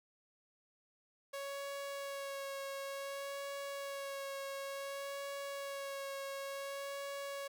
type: tone with vibrato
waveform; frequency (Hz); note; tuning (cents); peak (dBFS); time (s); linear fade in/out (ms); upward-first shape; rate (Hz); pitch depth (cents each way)
sawtooth; 554.4; C#5; 0; -37; 1.33-7.48; 10; sine; 0.56; 16
effects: none